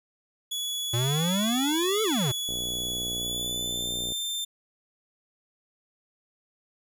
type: tone with pitch glide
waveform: sawtooth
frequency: 3394 to 3577 Hz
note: G#7 to A7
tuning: +37 to +28 cents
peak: -26 dBFS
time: 0.51-4.45 s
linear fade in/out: 10 ms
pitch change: +91 cents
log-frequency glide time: 3.15-3.91 s
type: exponential two-way sweep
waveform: square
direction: up then down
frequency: 114.3 to 449.5 to 114.3 Hz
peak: -25 dBFS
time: 0.93-2.32 s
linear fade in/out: 10 ms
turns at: 2.03 s
type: click train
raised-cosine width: 2 ms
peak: -26 dBFS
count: 100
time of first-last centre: 2.49-4.121 s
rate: 60.7 Hz
effects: none